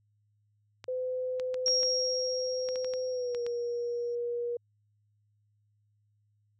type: clicks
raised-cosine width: 0.2 ms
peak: -25 dBFS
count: 11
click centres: 0.842 / 1.398 / 1.543 / 1.681 / 1.832 / 2.688 / 2.758 / 2.846 / 2.937 / 3.348 / 3.465 s
type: tone with pitch glide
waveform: sine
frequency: 509 to 477.7 Hz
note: C5 to A#4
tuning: -48 to +42 cents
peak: -30 dBFS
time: 0.88-4.57 s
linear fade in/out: 5 ms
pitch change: -110 cents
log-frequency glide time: 3.1-3.41 s
type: tone with exponential decay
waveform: sine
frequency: 5588 Hz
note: F8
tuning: in tune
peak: -23 dBFS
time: 1.66-4.15 s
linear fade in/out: 2 ms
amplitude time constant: 540 ms
effects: added 104 Hz sine -68 dBFS peak until 6.59 s